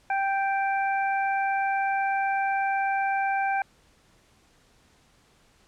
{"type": "harmonic tone", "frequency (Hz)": 784, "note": "G5", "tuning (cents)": 0, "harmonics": [1, 2, 3], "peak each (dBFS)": [-24, -30, -34], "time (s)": [0.1, 3.62], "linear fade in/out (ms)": 2, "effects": ["pink hiss -61 dBFS RMS until 5.67 s", "low-pass 9000 Hz 12 dB/octave"]}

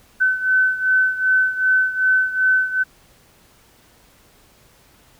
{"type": "beating tone pair", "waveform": "sine", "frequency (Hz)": [1518, 1520.6], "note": ["F#6", "F#6"], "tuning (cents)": [44, 47], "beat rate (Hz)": 2.6, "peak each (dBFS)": [-16, -20], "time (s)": [0.2, 2.84], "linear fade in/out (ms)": 20, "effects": ["pink hiss -53 dBFS RMS until 5.19 s"]}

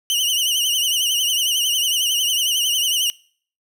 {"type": "tone with vibrato", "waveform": "sawtooth", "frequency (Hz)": 2960, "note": "F#7", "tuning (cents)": 0, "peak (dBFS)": -14, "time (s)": [0.1, 3.1], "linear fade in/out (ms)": 0, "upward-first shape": "triangle", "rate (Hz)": 11, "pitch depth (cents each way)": 110, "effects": ["noise-tail reverb RT60 0.5 s tail -23 dB re dry"]}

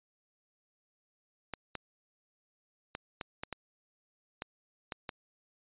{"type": "clicks", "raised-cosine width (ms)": 0.3, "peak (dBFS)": -21, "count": 9, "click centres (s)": [1.537, 1.753, 2.951, 3.212, 3.435, 3.527, 4.421, 4.922, 5.092], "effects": ["resampled to 8000 Hz"]}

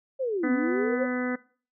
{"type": "linear two-way sweep", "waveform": "sine", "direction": "down then up", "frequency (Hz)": [550, 246.9, 545], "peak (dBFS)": -25, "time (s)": [0.19, 1.06], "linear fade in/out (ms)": 20, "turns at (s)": 0.52}
{"type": "harmonic tone", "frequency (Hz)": 250, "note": "B3", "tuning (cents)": 21, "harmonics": [1, 2, 3, 4, 5, 6, 7, 8], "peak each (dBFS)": [-28, -32, -41, -46, -39, -36, -40, -37], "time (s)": [0.43, 1.36], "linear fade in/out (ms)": 10}
{"effects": ["noise-tail reverb RT60 0.4 s tail -20 dB re dry"]}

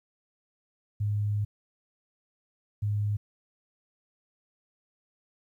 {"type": "tone bursts at uneven times", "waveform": "sine", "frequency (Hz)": 103.83, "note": "G#2", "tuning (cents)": 0, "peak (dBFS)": -25, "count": 2, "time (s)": [[1, 1.45], [2.82, 3.17]], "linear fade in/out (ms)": 10, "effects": ["11-bit"]}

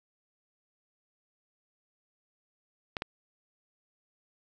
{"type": "clicks", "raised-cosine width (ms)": 0.3, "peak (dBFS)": -16, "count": 2, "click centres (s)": [2.968, 3.021], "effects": []}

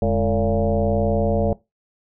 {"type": "tone with frequency modulation", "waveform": "sine", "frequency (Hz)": 329.6, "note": "E4", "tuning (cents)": 0, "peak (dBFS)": -16, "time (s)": [0.02, 1.53], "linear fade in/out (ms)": 2, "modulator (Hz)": 120, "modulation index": 2.7, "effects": ["noise-tail reverb RT60 0.2 s tail -19 dB re dry"]}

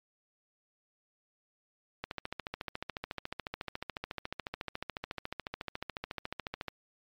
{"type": "click train", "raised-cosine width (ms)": 0.3, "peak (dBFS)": -20, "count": 66, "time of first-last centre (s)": [2.04, 6.683], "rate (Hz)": 14, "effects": ["MP3 96 kbps"]}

